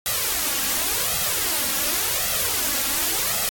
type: noise with flanger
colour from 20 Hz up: white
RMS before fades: -23 dBFS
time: 0.06-3.49 s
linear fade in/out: 0 ms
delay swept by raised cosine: 1.5 to 3.7 ms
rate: 0.9 Hz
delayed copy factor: +0.7
effects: AAC 64 kbps